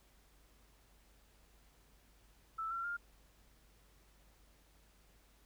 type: tone with pitch steps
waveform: sine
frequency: 1318.5 / 1361.1 / 1405 Hz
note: E6 / F6 / F6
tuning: 0 / -45 / +10 cents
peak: -37 dBFS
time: 2.58-2.97 s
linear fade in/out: 10 ms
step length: 130 ms
effects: added 50 Hz sine -66 dBFS peak until 5.45 s + pink hiss -69 dBFS RMS until 5.45 s